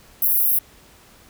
pink high-pass noise, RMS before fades -18 dBFS, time 0.22-0.59 s, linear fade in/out 5 ms, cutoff 11000 Hz, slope 96 dB/octave, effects pink hiss -50 dBFS RMS until 1.29 s

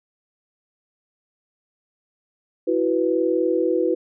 sine chord, E suspended second, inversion none, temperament equal, 329.6 / 370 / 493.9 Hz, E4 / F#4 / B4, 0 / 0 / 0 cents, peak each -22 dBFS, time 2.67-3.95 s, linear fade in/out 10 ms, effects none

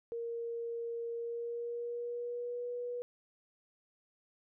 sine tone with pitch glide, 466.2 to 486.3 Hz, A#4 to B4, 0 to -27 cents, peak -36 dBFS, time 0.12-3.02 s, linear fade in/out 0 ms, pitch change +73 cents, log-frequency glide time 1.13-2.69 s, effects none

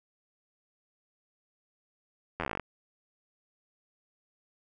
slowing click train, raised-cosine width 0.5 ms, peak -17 dBFS, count 13, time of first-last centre 2.4-2.597 s, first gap 11 ms, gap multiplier 1.07, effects none

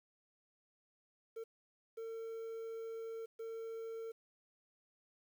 triangle tone bursts at uneven times, 452.4 Hz, A4, 48 cents sharp, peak -40 dBFS, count 3, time 1.36-1.44 / 1.97-3.26 / 3.39-4.12 s, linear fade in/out 10 ms, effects 11-bit

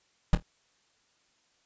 brown noise with echo, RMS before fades -18 dBFS, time 0.33-0.35 s, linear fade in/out 2 ms, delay 25 ms, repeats 3, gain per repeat -12 dB, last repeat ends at 0.425 s, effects white hiss -69 dBFS RMS until 1.65 s + resampled to 16000 Hz

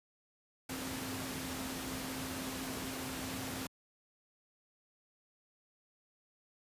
sine tone in noise, 261.6 Hz, C4, in tune, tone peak -43 dBFS, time 0.69-3.67 s, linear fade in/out 5 ms, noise pink, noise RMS -41 dBFS, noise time 0.69-3.67 s, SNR -5 dB, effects high-pass 80 Hz 12 dB/octave + resampled to 32000 Hz

